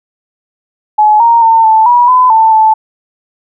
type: tone with pitch steps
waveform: sine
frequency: 850 / 931 / 904 / 880 / 968 / 1009 / 888 / 875 Hz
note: G#5 / A#5 / A5 / A5 / B5 / B5 / A5 / A5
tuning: +40 / -2 / +47 / 0 / -35 / +37 / +16 / -10 cents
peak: -3 dBFS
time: 0.98-2.74 s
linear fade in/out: 10 ms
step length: 220 ms
effects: none